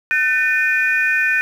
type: tone cluster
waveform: sine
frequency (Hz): 1519 / 1799 / 2458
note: F#6 / A6 / D#7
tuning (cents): +45 / +38 / -22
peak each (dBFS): -18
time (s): 0.11-1.41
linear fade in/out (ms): 0
effects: tanh soft clip ceiling -5 dBFS + 7-bit